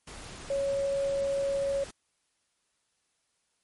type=tone in noise; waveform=sine; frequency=554.4 Hz; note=C#5; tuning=in tune; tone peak=-26 dBFS; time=0.5-1.84 s; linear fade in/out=5 ms; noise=pink; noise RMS=-44 dBFS; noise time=0.07-1.91 s; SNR=+15 dB; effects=white hiss -75 dBFS RMS until 3.63 s + MP3 48 kbps